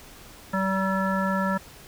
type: harmonic tone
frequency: 191.6 Hz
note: G3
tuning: 39 cents flat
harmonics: 1 / 3 / 5 / 7 / 9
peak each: -25 / -30 / -30 / -30 / -32 dBFS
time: 0.53-1.58 s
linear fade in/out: 10 ms
effects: pink hiss -47 dBFS RMS until 1.87 s